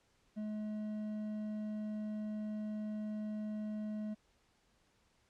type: tone with hard clipping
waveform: triangle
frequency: 212.8 Hz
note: G#3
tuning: 42 cents sharp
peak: -39 dBFS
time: 0.36-4.15 s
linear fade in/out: 20 ms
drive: 9 dB
effects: pink hiss -73 dBFS RMS until 5.29 s + low-pass 8000 Hz 12 dB/octave